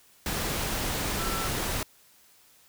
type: tone in noise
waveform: sine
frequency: 1336 Hz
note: E6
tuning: 23 cents sharp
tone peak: -35 dBFS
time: 1.19-1.48 s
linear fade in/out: 2 ms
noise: pink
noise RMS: -30 dBFS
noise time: 0.26-1.83 s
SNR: -8 dB
effects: white hiss -59 dBFS RMS until 2.68 s